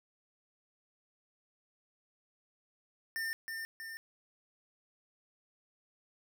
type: tone with echo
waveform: square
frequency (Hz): 1804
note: A6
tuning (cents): +43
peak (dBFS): -35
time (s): 3.16-3.33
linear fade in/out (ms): 0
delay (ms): 320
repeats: 2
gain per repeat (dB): -4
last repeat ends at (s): 3.97
effects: none